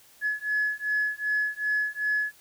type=beating tone pair; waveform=sine; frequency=1700 / 1702.6 Hz; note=G#6 / G#6; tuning=+40 / +43 cents; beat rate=2.6 Hz; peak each=-27 dBFS; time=0.21-2.33 s; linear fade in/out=50 ms; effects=tanh soft clip ceiling -18 dBFS + white hiss -56 dBFS RMS until 2.4 s